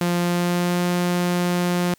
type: tone with pitch glide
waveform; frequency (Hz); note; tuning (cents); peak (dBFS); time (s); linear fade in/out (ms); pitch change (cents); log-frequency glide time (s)
sawtooth; 174.61 to 176.84; F3 to F3; 0 to +22; -15; 0.01-1.94; 2; +22; 0.21-0.85
effects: white hiss -59 dBFS RMS until 1.98 s